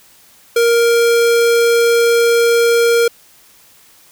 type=tone; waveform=square; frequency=467.7 Hz; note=A#4; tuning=6 cents sharp; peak=-10 dBFS; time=0.56-3.08 s; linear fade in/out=5 ms; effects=white hiss -47 dBFS RMS until 4.11 s